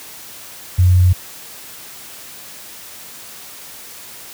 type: tone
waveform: sine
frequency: 90.6 Hz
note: F#2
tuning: 36 cents flat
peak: -7 dBFS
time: 0.78-1.13 s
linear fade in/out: 10 ms
effects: white hiss -36 dBFS RMS until 4.33 s + high-pass 60 Hz 12 dB/octave